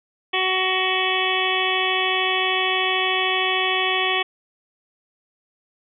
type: harmonic tone with a mistuned harmonic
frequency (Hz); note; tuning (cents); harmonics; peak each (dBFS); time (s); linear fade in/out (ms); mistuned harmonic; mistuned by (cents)
373.9; F#4; +18; 1 / 2 / 3 / 5 / 6 / 7 / 8 / 9; -27 / -27 / -27 / -27 / -27 / -27 / -27 / -27; 0.33-4.23; 10; 8; +15
effects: none